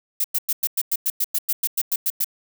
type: noise bursts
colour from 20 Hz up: violet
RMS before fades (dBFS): -21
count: 15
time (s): 0.2-2.245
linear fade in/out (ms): 5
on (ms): 43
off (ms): 100
effects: none